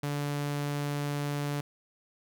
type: tone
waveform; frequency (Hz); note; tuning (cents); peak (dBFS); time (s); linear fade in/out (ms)
sawtooth; 144.7; D3; -25; -26; 0.03-1.61; 5
effects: none